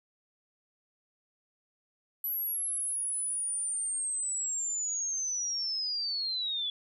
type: linear sweep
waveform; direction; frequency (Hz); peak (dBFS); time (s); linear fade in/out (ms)
sine; down; 11840 to 3396; -30; 2.24-6.7; 2
effects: none